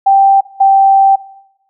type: tone pair in turn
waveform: sine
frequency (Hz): 784 / 780.9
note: G5 / G5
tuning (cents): 0 / -7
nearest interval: unison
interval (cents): 7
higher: first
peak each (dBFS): -4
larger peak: neither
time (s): 0.06-0.41 / 0.6-1.16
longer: second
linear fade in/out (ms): 10
effects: noise-tail reverb RT60 0.8 s tail -18 dB re dry